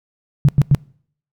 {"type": "tone bursts", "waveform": "sine", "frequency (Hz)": 141.9, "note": "C#3", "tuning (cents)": 41, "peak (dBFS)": -7, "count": 3, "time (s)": [0.45, 0.748], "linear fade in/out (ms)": 0, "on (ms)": 36, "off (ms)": 95, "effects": ["noise-tail reverb RT60 0.6 s tail -25 dB re dry"]}